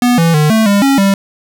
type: tone with pitch steps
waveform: square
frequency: 244.8 / 166.5 / 151.4 / 220.9 / 201.4 / 274.2 / 196.7 Hz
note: B3 / E3 / D#3 / A3 / G3 / C#4 / G3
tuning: -15 / +18 / -47 / +7 / +47 / -19 / +6 cents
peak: -8 dBFS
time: 0.02-1.14 s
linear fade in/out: 2 ms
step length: 160 ms
effects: none